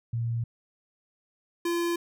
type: tone pair in turn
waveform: sine / square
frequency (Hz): 116.54 / 342.6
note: A#2 / F4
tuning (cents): 0 / -33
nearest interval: octave + perfect fifth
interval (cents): 1867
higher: second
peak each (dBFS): -26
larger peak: neither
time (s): 0.13-0.44 / 1.65-1.96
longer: neither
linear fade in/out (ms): 5
effects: none